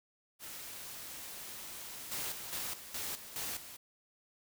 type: noise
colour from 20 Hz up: white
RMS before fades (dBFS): -46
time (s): 0.39-2.62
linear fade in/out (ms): 50
type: noise with tremolo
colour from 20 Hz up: white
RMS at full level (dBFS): -39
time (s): 2.11-3.77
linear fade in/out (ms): 10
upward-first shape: square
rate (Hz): 2.4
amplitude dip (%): 70
effects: none